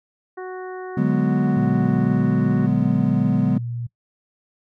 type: harmonic tone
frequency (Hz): 370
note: F#4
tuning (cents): 0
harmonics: 1 / 2 / 3 / 4 / 5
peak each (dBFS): -30 / -36 / -40 / -42 / -44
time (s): 0.37-2.67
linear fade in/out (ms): 10
type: chord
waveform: triangle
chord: G# half-diminished seventh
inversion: second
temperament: equal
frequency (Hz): 146.83 / 185 / 207.7 / 246.9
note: D3 / F#3 / G#3 / B3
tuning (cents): 0 / 0 / 0 / 0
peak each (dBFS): -20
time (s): 0.97-3.58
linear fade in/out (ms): 5
type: tone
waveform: sine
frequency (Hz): 118.9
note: A#2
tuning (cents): +35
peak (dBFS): -25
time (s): 1.56-3.87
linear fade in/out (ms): 10
effects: noise-tail reverb RT60 0.1 s tail -21 dB re dry